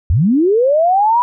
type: linear sweep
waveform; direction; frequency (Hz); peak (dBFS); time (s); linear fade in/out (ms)
sine; up; 65.41 to 987.8; -9; 0.1-1.22; 0
effects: none